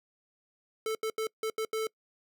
square tone bursts at uneven times, 440 Hz, A4, in tune, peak -30 dBFS, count 6, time 0.86-0.95 / 1.03-1.1 / 1.18-1.27 / 1.43-1.5 / 1.58-1.65 / 1.73-1.87 s, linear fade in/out 2 ms, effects noise-tail reverb RT60 0.1 s tail -25 dB re dry

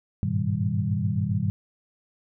sine tone cluster, 98.4 / 105.6 / 121.4 / 158.1 / 195.5 Hz, G2 / G#2 / B2 / D#3 / G3, +7 / +29 / -29 / +28 / -4 cents, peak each -29 dBFS, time 0.23-1.5 s, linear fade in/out 0 ms, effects none

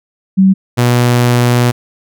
sine / sawtooth tone pair in turn, 191.2 / 121.71 Hz, G3 / B2, -43 / -25 cents, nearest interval minor sixth, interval 782 cents, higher first, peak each -4 dBFS, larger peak neither, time 0.37-0.54 / 0.77-1.72 s, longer second, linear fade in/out 20 ms, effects none

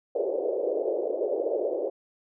white band-pass noise, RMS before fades -28 dBFS, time 0.15-1.9 s, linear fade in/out 5 ms, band 370 to 580 Hz, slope 48 dB/octave, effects none

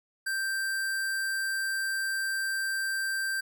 square tone, 1570 Hz, G6, 2 cents sharp, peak -29 dBFS, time 0.26-3.41 s, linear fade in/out 10 ms, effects none

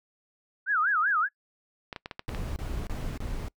sine tone with vibrato, 1436 Hz, F6, 48 cents sharp, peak -22 dBFS, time 0.66-1.29 s, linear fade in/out 50 ms, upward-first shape sine, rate 5.2 Hz, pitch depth 280 cents each way
clicks, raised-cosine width 0.3 ms, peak -20 dBFS, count 7, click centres 1.928 / 1.962 / 2.059 / 2.112 / 2.194 / 2.292 / 2.348 s
brown noise bursts, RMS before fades -33 dBFS, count 4, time 2.28-3.484 s, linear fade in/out 0 ms, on 280 ms, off 28 ms
effects noise-tail reverb RT60 0.1 s tail -24 dB re dry

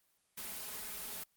white noise with comb filter, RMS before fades -43 dBFS, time 0.37-1.24 s, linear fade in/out 10 ms, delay 4.7 ms, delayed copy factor +0.7, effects white hiss -75 dBFS RMS until 1.36 s + Opus 24 kbps

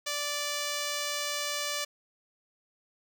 5% pulse tone, 585 Hz, D5, 7 cents flat, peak -19 dBFS, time 0.06-1.85 s, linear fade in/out 10 ms, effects none

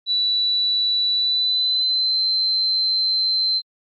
sine tone with pitch glide, 3951 to 4097 Hz, B7 to C8, 0 to -37 cents, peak -17 dBFS, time 0.06-3.62 s, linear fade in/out 50 ms, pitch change +63 cents, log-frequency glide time 1.14-2.2 s, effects AAC 48 kbps

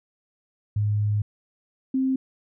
sine tone pair in turn, 104.5 / 263.3 Hz, G#2 / C4, +11 / +11 cents, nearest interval octave + major third, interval 1600 cents, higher second, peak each -20 dBFS, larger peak neither, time 0.76-1.22 / 1.94-2.16 s, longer first, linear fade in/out 5 ms, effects none

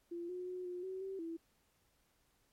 sine tone with pitch steps, 343.4 / 361.9 / 364.7 / 357.3 / 376.8 / 385.2 / 330.6 Hz, F4 / F#4 / F#4 / F4 / F#4 / G4 / E4, -29 / -38 / -25 / +40 / +32 / -30 / +5 cents, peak -40 dBFS, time 0.11-1.37 s, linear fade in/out 10 ms, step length 180 ms, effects pink hiss -75 dBFS RMS until 2.52 s + MP3 64 kbps

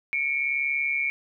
sine tone pair together, 2208 / 2349 Hz, C#7 / D7, -7 / 0 cents, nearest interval minor second, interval 107 cents, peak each -26 dBFS, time 0.13-1.1 s, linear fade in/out 0 ms, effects none

